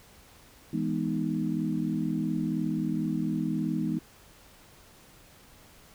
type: chord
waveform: sine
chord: E major seventh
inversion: none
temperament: equal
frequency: 164.81 / 207.7 / 246.9 / 311.1 Hz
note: E3 / G#3 / B3 / D#4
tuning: 0 / 0 / 0 / 0 cents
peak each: -32 dBFS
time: 0.73-3.99 s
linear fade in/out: 5 ms
effects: pink hiss -55 dBFS RMS until 5.94 s